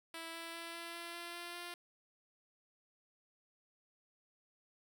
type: tone with pitch steps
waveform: 5% pulse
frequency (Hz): 329.6 / 332.3 / 335 / 337.7 / 340.4 / 343.2 / 346 / 348.8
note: E4 / E4 / E4 / E4 / F4 / F4 / F4 / F4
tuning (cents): 0 / +14 / +28 / +42 / -44 / -30 / -16 / -2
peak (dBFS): -33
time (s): 0.14-1.74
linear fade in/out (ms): 2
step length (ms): 200
effects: none